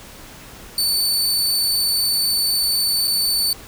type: tone with dropouts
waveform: sawtooth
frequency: 4512 Hz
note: C#8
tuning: 30 cents sharp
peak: -14 dBFS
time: 0.78-3.53 s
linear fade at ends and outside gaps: 1 ms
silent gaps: 3.073-3.078 s
effects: pink hiss -40 dBFS RMS until 3.67 s